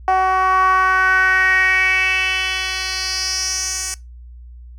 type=tone with band-pass filter sweep; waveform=10% pulse; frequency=375.7 Hz; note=F#4; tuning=26 cents sharp; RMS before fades=-17 dBFS; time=0.08-3.94 s; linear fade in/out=0 ms; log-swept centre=810 to 7400 Hz; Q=3.9; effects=noise-tail reverb RT60 0.2 s tail -21 dB re dry + added 60 Hz sine -35 dBFS peak until 4.78 s